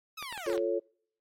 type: linear sweep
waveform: 15% pulse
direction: down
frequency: 1318.5 to 328.3 Hz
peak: -32 dBFS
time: 0.17-0.57 s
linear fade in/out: 10 ms
type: clicks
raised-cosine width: 0.3 ms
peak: -24 dBFS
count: 7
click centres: 0.226 / 0.326 / 0.377 / 0.464 / 0.499 / 0.53 / 0.578 s
type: chord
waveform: sine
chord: F augmented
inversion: none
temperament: equal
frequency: 349.2 / 440 / 554.4 Hz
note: F4 / A4 / C#5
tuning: 0 / 0 / 0 cents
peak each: -31 dBFS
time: 0.46-0.8 s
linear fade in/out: 20 ms
effects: noise-tail reverb RT60 0.6 s tail -26 dB re dry + MP3 64 kbps